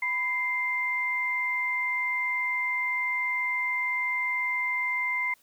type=tone pair together; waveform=sine; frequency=987.8 / 2093 Hz; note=B5 / C7; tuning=0 / 0 cents; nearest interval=octave + minor second; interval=1300 cents; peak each=-33 / -26 dBFS; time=0.02-5.34 s; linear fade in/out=5 ms; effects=white hiss -63 dBFS RMS until 5.42 s